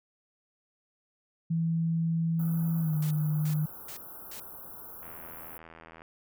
sine tone with pitch glide, 164.81 to 152.89 Hz, E3 to D#3, 0 to -30 cents, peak -25 dBFS, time 1.5-3.66 s, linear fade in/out 10 ms, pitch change -130 cents, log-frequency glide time 2.79-2.96 s
white band-stop noise, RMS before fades -45 dBFS, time 2.39-5.58 s, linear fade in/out 5 ms, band 1500 to 11000 Hz, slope 96 dB/octave
white noise bursts, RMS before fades -44 dBFS, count 4, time 3.02-4.4 s, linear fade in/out 5 ms, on 90 ms, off 340 ms
click train, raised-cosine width 0.5 ms, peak -33 dBFS, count 82, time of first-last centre 5.03-6.019 s, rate 81.9 Hz
effects none

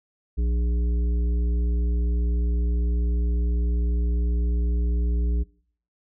harmonic tone with a mistuned harmonic, 59.3 Hz, A#1, 30 cents sharp, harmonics 1 / 3 / 5 / 7, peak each -20 / -35 / -39 / -41 dBFS, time 0.37-5.44 s, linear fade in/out 20 ms, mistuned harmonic 7, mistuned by -16 cents, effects noise-tail reverb RT60 0.6 s tail -24 dB re dry

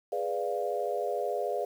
sine chord, G# diminished seventh, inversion none, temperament equal, 415.3 / 493.9 / 587.3 / 698.5 Hz, G#4 / B4 / D5 / F5, 0 / 0 / 0 / 0 cents, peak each -34 dBFS, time 0.12-1.65 s, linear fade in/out 5 ms, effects 9-bit

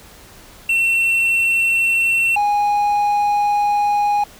triangle tone pair in turn, 2706 / 824.3 Hz, E7 / G#5, +45 / -13 cents, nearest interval octave + major sixth, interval 2058 cents, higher first, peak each -12 dBFS, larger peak neither, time 0.69-2.36 / 2.36-4.24 s, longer second, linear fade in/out 5 ms, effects pink hiss -43 dBFS RMS until 4.39 s

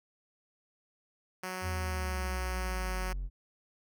5% pulse tone, 185 Hz, F#3, in tune, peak -25 dBFS, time 1.43-3.13 s, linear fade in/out 5 ms
triangle exponential sweep, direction down, 87.31 to 43.55 Hz, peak -31 dBFS, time 1.61-3.3 s, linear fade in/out 50 ms
effects none

